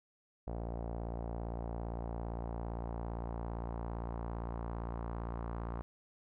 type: tone with low-pass filter sweep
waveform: sawtooth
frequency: 57.6 Hz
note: A#1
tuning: 20 cents flat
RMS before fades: -40 dBFS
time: 0.47-5.82 s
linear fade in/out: 0 ms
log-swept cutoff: 700 to 1100 Hz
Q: 2.2
effects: none